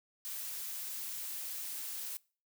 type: noise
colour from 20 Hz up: blue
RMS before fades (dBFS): -41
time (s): 0.25-2.17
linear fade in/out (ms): 0
effects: noise-tail reverb RT60 0.4 s tail -24 dB re dry